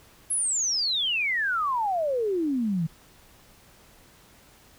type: exponential sweep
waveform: sine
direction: down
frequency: 11175 to 154.5 Hz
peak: -23 dBFS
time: 0.3-2.87 s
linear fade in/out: 10 ms
effects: pink hiss -55 dBFS RMS until 4.78 s